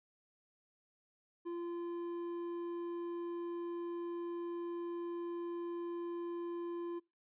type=tone with hard clipping; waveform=sine; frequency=344 Hz; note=F4; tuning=26 cents flat; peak=-40 dBFS; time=1.45-7 s; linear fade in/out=20 ms; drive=6 dB; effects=noise-tail reverb RT60 0.3 s tail -25 dB re dry + resampled to 8000 Hz